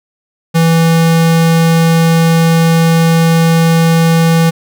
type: tone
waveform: square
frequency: 164.81 Hz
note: E3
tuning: in tune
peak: -7 dBFS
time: 0.54-4.51 s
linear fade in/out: 20 ms
effects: none